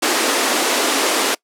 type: high-pass noise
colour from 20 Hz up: pink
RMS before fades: -17 dBFS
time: 0.02-1.35 s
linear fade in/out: 10 ms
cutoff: 260 Hz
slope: 48 dB/octave
effects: noise-tail reverb RT60 0.1 s tail -24 dB re dry + low-pass 11000 Hz 12 dB/octave